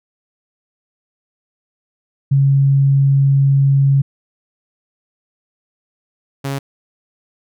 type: tone pair in turn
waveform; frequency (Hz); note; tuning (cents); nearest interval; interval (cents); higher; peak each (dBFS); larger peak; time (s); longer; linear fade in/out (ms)
sine / sawtooth; 137.9 / 137.9; C#3 / C#3; -9 / -9; unison; 0; neither; -9 / -16; first; 2.31-4.02 / 6.44-6.59; first; 10
effects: none